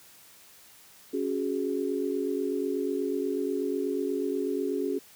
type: chord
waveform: sine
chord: C# suspended fourth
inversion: none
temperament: equal with one note detuned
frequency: 277.2 / 370 / 418.2 Hz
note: C#4 / F#4 / G#4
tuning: 0 / 0 / +12 cents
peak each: -31 dBFS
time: 1.13-4.99 s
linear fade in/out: 10 ms
effects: white hiss -54 dBFS RMS until 5.15 s + high-pass 60 Hz 12 dB/octave